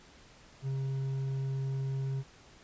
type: tone with hard clipping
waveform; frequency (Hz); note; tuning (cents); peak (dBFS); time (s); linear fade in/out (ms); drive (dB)
triangle; 134.7; C#3; -49; -32; 0.62-2.24; 50; 7
effects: pink hiss -57 dBFS RMS until 2.63 s + resampled to 16000 Hz